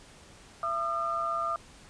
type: tone cluster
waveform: sine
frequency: 671 / 1214 / 1340 Hz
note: E5 / D#6 / E6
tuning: +31 / -43 / +28 cents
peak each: -35 / -29 / -37 dBFS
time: 0.63-1.56 s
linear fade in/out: 2 ms
effects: pink hiss -53 dBFS RMS until 1.89 s + resampled to 22050 Hz